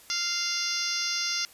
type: harmonic tone with a mistuned harmonic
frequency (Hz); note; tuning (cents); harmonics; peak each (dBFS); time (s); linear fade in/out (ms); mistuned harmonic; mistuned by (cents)
696; F5; -6; 2 / 3 / 4 / 5 / 6 / 7 / 8 / 9; -37 / -36 / -38 / -38 / -37 / -32 / -32 / -36; 0.1-1.45; 0; 6; +16
effects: white hiss -53 dBFS RMS until 1.53 s + resampled to 32000 Hz